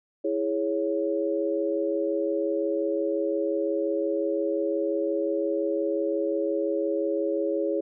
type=chord; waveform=sine; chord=C# minor; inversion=first; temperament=equal; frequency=329.6 / 415.3 / 554.4 Hz; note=E4 / G#4 / C#5; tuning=0 / 0 / 0 cents; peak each=-28 dBFS; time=0.24-7.81 s; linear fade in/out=10 ms; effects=none